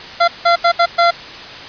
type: tone bursts at uneven times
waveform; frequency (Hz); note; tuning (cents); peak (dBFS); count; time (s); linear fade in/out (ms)
25% pulse; 686; F5; -31; -5; 5; 0.2-0.28 / 0.45-0.56 / 0.64-0.72 / 0.79-0.86 / 0.98-1.11; 10
effects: white hiss -31 dBFS RMS until 1.68 s + resampled to 11025 Hz